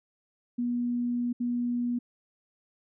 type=tone bursts at uneven times; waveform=sine; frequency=241.9 Hz; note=B3; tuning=36 cents flat; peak=-26 dBFS; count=2; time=0.58-1.33 / 1.4-1.99 s; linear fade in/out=10 ms; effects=none